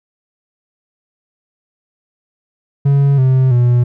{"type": "tone with pitch steps", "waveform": "triangle", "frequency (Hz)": [140, 130.62, 121.88], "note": ["C#3", "C3", "B2"], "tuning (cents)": [18, -3, -22], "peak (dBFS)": -6, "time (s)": [2.85, 3.84], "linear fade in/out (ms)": 10, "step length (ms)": 330, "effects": []}